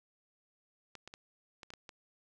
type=clicks; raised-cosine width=0.2 ms; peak=-30 dBFS; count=7; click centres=0.953 / 1.076 / 1.139 / 1.632 / 1.704 / 1.737 / 1.892 s; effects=none